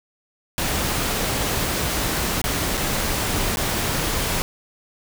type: noise with dropouts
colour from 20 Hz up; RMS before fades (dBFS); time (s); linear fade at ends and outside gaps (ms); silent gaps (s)
pink; -23; 0.58-4.42; 0; 2.416-2.441 / 2.772-2.776 / 3.559-3.571
effects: none